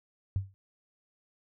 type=tone with exponential decay; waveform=sine; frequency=96.9 Hz; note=G2; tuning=20 cents flat; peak=-23 dBFS; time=0.36-0.54 s; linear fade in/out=0 ms; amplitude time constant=38 ms; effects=none